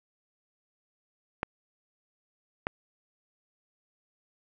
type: clicks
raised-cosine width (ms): 0.5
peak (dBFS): -13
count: 2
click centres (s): 1.431 / 2.669
effects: none